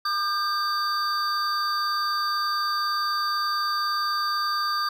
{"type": "tone cluster", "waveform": "triangle", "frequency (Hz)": [1204, 1580, 4631], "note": ["D6", "G6", "D8"], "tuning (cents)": [43, 13, -25], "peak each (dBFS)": [-23, -30, -28], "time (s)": [0.05, 4.89], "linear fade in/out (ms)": 5, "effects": []}